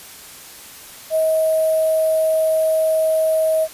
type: tone with sample-and-hold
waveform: sine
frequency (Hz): 636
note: D#5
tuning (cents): +38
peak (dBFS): -14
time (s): 1.1-3.68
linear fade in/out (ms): 50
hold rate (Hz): 11025
effects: white hiss -39 dBFS RMS until 3.73 s + resampled to 32000 Hz